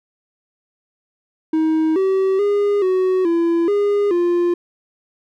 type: tone with pitch steps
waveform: triangle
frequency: 316.8 / 382.9 / 408.1 / 372.4 / 337 / 408.3 / 348.9 Hz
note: D#4 / G4 / G#4 / F#4 / E4 / G#4 / F4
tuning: +31 / -41 / -30 / +11 / +38 / -29 / -2 cents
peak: -12 dBFS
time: 1.53-4.54 s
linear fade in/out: 5 ms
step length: 430 ms
effects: none